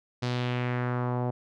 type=tone with low-pass filter sweep; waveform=sawtooth; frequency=123.47 Hz; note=B2; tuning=in tune; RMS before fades=-29 dBFS; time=0.22-1.31 s; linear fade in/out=10 ms; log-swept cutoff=4900 to 730 Hz; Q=1.9; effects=none